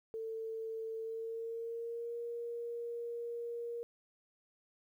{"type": "tone with pitch glide", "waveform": "sine", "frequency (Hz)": [447, 470.9], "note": ["A4", "A#4"], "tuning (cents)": [27, 18], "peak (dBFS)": -38, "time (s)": [0.14, 3.83], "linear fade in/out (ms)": 0, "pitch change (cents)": 91, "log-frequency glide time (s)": [0.97, 2.16], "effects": ["12-bit"]}